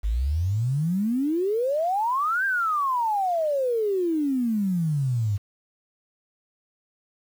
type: exponential two-way sweep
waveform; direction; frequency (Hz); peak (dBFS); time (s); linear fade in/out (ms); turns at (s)
sine; up then down; 49.56 to 1615 to 97.4; -21; 0.03-5.38; 20; 2.45
effects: 8-bit